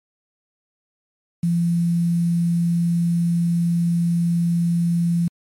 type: tone with quantisation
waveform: sine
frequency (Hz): 170.7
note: F3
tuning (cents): -39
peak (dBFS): -16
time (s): 1.43-5.28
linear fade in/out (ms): 5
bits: 7
effects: MP3 64 kbps